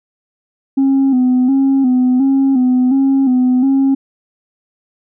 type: tone with vibrato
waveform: sine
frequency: 261.6 Hz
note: C4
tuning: in tune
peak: -7 dBFS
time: 0.77-3.95 s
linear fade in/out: 10 ms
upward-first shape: square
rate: 1.4 Hz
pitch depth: 61 cents each way
effects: tanh soft clip ceiling -7 dBFS